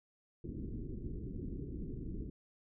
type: low-pass noise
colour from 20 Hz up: pink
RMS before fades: -42 dBFS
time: 0.44-2.3 s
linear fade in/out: 5 ms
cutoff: 390 Hz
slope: 48 dB/octave
effects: none